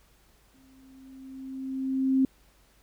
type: tone with exponential growth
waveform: sine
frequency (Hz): 264.9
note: C4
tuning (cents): +22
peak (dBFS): -18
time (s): 0.54-2.25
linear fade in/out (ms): 2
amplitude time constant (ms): 370
effects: added 50 Hz sine -63 dBFS peak until 2.82 s + pink hiss -63 dBFS RMS until 2.82 s